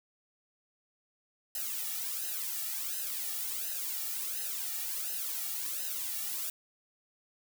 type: noise with flanger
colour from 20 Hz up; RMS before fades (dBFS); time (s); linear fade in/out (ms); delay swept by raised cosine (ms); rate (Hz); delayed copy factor
blue; -36; 1.55-6.5; 2; 0.87 to 1.97; 1.4; -0.95
effects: none